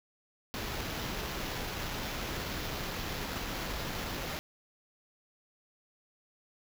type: noise with sample-and-hold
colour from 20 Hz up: pink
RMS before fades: -37 dBFS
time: 0.54-4.39 s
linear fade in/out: 0 ms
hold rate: 8820 Hz
effects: none